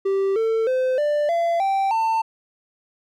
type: tone with pitch steps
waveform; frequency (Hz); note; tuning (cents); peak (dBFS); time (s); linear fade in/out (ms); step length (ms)
triangle; 390 / 448 / 514.6 / 591.1 / 679 / 780 / 896; G4 / A4 / C5 / D5 / F5 / G5 / A5; -9 / +31 / -29 / +11 / -49 / -9 / +31; -16; 0.05-2.22; 10; 310
effects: none